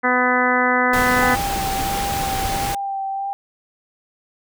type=harmonic tone; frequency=250 Hz; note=B3; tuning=21 cents sharp; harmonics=1 / 2 / 3 / 4 / 5 / 6 / 7 / 8; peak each=-23 / -23 / -23 / -23 / -23 / -23 / -23 / -23 dBFS; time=0.03-1.36 s; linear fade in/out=20 ms
type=noise; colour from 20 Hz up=pink; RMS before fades=-25 dBFS; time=0.93-2.75 s; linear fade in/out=5 ms
type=tone with vibrato; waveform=sine; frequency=788 Hz; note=G5; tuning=9 cents sharp; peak=-22 dBFS; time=1.22-3.33 s; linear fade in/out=0 ms; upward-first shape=sine; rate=1.5 Hz; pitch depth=21 cents each way
effects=none